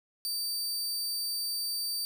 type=tone; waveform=sawtooth; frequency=4635 Hz; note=D8; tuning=24 cents flat; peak=-28 dBFS; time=0.25-2.05 s; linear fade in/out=0 ms; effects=none